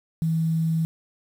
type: tone with quantisation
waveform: sine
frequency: 162.2 Hz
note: E3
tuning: 28 cents flat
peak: -20 dBFS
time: 0.22-0.85 s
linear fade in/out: 0 ms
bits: 8
effects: none